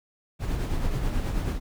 brown noise with tremolo, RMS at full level -25 dBFS, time 0.39-1.6 s, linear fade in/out 50 ms, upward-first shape sine, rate 9.3 Hz, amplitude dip 40%, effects none

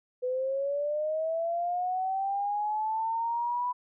sine linear sweep, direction up, 496.6 to 992 Hz, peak -27 dBFS, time 0.22-3.73 s, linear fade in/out 20 ms, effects none

